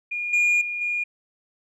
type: tone with level steps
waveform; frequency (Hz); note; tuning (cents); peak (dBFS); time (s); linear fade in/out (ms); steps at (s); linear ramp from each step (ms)
sine; 2428; D#7; -43; -25 / -14 / -26 / -22; 0.11-1.04; 10; 0.33 / 0.61 / 0.81; 5
effects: tanh soft clip ceiling -16 dBFS